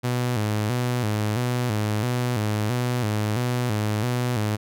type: tone with vibrato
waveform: sawtooth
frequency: 114.4 Hz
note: A#2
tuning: 32 cents flat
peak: -18 dBFS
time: 0.03-4.57 s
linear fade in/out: 20 ms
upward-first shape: square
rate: 1.5 Hz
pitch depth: 130 cents each way
effects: none